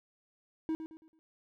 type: tone with echo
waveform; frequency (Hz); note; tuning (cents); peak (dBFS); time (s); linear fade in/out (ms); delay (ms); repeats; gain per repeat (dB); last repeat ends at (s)
triangle; 319.1; D#4; +44; -28; 0.69-0.75; 0; 110; 4; -9; 1.19
effects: none